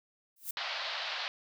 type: noise with exponential growth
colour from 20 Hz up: violet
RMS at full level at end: -32 dBFS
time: 0.36-0.51 s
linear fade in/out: 5 ms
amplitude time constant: 32 ms
type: band-pass noise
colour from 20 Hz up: white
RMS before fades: -37 dBFS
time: 0.57-1.28 s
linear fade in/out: 0 ms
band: 580 to 4600 Hz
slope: 48 dB/octave
effects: none